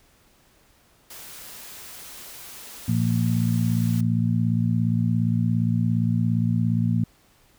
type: noise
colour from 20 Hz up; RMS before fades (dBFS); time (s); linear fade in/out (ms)
white; -41; 1.1-4.01; 5
type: harmonic tone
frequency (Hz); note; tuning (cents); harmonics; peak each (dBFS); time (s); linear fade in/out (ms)
57.3; A#1; -29; 2 / 3 / 4; -22 / -24 / -25; 2.88-7.04; 5
effects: pink hiss -59 dBFS RMS until 7.58 s